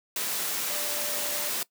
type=tone in noise; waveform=sine; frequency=588 Hz; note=D5; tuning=2 cents sharp; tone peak=-39 dBFS; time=0.7-1.49 s; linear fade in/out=2 ms; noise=white; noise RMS=-30 dBFS; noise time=0.16-1.63 s; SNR=-12 dB; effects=noise-tail reverb RT60 0.1 s tail -20 dB re dry + high-pass 200 Hz 12 dB/octave